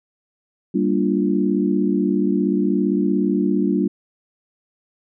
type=chord; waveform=sine; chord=G minor seventh; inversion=none; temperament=equal; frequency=196 / 233.1 / 293.7 / 349.2 Hz; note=G3 / Bb3 / D4 / F4; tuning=0 / 0 / 0 / 0 cents; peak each=-20 / -23 / -21 / -23 dBFS; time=0.74-3.88 s; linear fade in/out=10 ms; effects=none